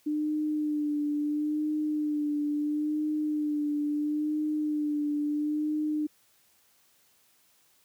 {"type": "tone with vibrato", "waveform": "sine", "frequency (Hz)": 299.4, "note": "D4", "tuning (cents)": 33, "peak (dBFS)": -26, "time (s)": [0.06, 6.07], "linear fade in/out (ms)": 10, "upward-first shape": "sine", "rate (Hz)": 0.74, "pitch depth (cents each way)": 30, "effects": ["white hiss -65 dBFS RMS until 7.84 s", "high-pass 60 Hz 12 dB/octave"]}